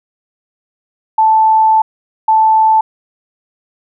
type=tone pair in turn; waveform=sine; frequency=878 / 878 Hz; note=A5 / A5; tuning=-4 / -4 cents; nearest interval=unison; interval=0 cents; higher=neither; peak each=-6 dBFS; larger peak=neither; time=1.18-1.82 / 2.28-2.81 s; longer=first; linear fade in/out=5 ms; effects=none